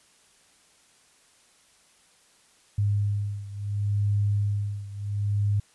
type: beating tone pair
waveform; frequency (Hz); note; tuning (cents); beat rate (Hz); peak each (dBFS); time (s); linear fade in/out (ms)
sine; 102 / 102.71; G#2 / G#2; -31 / -19; 0.71; -25 / -28; 2.78-5.6; 5
effects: white hiss -60 dBFS RMS until 5.74 s + resampled to 24000 Hz